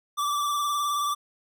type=tone with vibrato; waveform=square; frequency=1166 Hz; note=D6; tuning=13 cents flat; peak=-25 dBFS; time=0.17-1.15 s; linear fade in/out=20 ms; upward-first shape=sine; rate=19 Hz; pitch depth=34 cents each way; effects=none